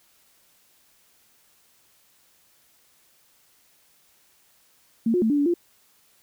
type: tone with pitch steps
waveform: sine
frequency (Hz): 228 / 358.7 / 221.9 / 290.5 / 286.4 / 346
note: A#3 / F4 / A3 / D4 / D4 / F4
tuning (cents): -38 / +46 / +15 / -19 / -43 / -16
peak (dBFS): -18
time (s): 5.06-5.54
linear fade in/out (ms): 5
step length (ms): 80
effects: white hiss -61 dBFS RMS until 6.22 s